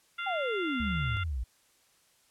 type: harmonic tone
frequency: 694 Hz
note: F5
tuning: 11 cents flat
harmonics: 2 / 3 / 4 / 5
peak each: -35 / -39 / -41 / -43 dBFS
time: 0.18-1.24 s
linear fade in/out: 10 ms
type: exponential sweep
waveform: sine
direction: down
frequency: 807 to 55 Hz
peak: -30 dBFS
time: 0.26-1.44 s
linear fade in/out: 10 ms
type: tone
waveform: triangle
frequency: 73.42 Hz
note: D2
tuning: in tune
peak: -32 dBFS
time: 0.8-1.17 s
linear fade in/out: 0 ms
effects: white hiss -66 dBFS RMS until 2.3 s + low-pass 11000 Hz 12 dB/octave